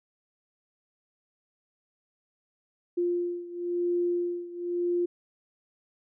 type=beating tone pair; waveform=sine; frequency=349.8 / 350.78 Hz; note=F4 / F4; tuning=+3 / +8 cents; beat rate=0.98 Hz; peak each=-28 / -31 dBFS; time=2.97-5.06 s; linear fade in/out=10 ms; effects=none